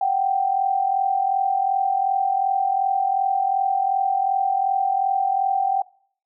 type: tone pair together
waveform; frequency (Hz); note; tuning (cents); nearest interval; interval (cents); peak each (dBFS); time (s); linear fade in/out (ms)
sine; 737 / 779.7; F#5 / G5; -7 / -10; minor second; 97; -23 / -19; 0.01-5.82; 5
effects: noise-tail reverb RT60 0.6 s tail -24 dB re dry